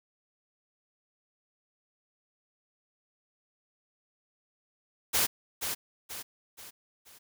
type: noise with echo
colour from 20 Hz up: white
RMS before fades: -26 dBFS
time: 5.13-5.27 s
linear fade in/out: 20 ms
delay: 480 ms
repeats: 4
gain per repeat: -7 dB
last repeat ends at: 7.19 s
effects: none